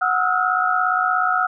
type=tone cluster; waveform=sine; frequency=737 / 1278 / 1335 / 1433 Hz; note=F#5 / D#6 / E6 / F6; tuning=-7 / +46 / +22 / +44 cents; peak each=-22 dBFS; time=0.01-1.47 s; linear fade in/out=10 ms; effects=none